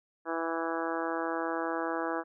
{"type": "harmonic tone", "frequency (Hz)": 164.81, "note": "E3", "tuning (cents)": 0, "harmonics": [2, 3, 4, 5, 6, 7, 8, 9, 10], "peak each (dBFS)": [-35, -37, -38, -39, -40, -40, -41, -42, -42], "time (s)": [0.25, 2.24], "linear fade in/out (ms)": 50, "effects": []}